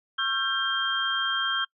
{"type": "tone cluster", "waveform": "sine", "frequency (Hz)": [1093, 1355, 1580, 3190], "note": ["C#6", "E6", "G6", "G7"], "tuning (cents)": [-25, 47, 13, 30], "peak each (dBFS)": [-35, -30, -29, -27], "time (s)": [0.18, 1.65], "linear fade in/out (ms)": 10, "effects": ["noise-tail reverb RT60 0.1 s tail -25 dB re dry"]}